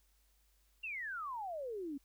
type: exponential sweep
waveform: sine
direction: down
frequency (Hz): 2803 to 266.3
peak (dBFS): -39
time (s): 0.83-1.98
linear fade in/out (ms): 10
effects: added 50 Hz sine -70 dBFS peak until 2.04 s + white hiss -75 dBFS RMS until 2.04 s